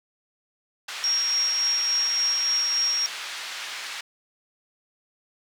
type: band-pass noise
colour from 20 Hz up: pink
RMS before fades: -35 dBFS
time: 0.88-4.01 s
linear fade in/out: 5 ms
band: 1600 to 5200 Hz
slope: 12 dB/octave
type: tone with tremolo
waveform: sine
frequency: 5588 Hz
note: F8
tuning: in tune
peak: -20 dBFS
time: 1.04-3.06 s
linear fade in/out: 0 ms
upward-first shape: sine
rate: 3.5 Hz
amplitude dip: 25%
effects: none